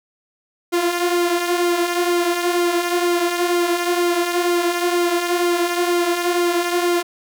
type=tone with flanger; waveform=sawtooth; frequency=349.2 Hz; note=F4; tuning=in tune; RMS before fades=-19 dBFS; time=0.72-7.03 s; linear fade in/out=20 ms; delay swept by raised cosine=1.1 to 6 ms; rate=2.1 Hz; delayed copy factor=-0.5; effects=none